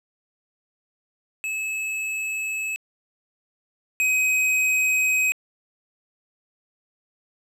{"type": "tone pair in turn", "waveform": "square", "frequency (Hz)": [2593, 2525], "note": ["E7", "D#7"], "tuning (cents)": [-29, 25], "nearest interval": "unison", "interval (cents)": 46, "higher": "first", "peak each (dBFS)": [-26, -19], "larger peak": "second", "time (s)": [[1.44, 2.76], [4, 5.32]], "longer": "neither", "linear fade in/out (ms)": 0, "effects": ["low-pass 12000 Hz 12 dB/octave"]}